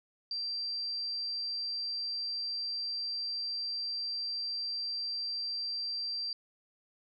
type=tone; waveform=sine; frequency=4707 Hz; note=D8; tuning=3 cents sharp; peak=-33 dBFS; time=0.31-6.33 s; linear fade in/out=2 ms; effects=none